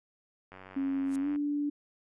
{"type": "click train", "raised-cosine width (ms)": 0.5, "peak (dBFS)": -33, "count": 80, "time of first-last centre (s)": [0.52, 1.36], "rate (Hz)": 94.1}
{"type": "tone with pitch glide", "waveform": "sine", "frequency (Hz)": [273, 290.9], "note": ["C#4", "D4"], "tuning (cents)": [-26, -16], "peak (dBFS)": -28, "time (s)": [0.76, 1.7], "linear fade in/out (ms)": 10, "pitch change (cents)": 110, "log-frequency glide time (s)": [1.2, 1.28]}
{"type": "noise with exponential growth", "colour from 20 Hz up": "violet", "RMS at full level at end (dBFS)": -37, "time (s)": [1.04, 1.16], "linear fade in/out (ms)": 5, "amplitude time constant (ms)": 25}
{"effects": ["resampled to 22050 Hz"]}